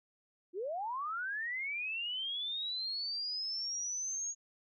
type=linear sweep; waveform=sine; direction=up; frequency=327.8 to 6660 Hz; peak=-35 dBFS; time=0.53-4.35 s; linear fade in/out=50 ms; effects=none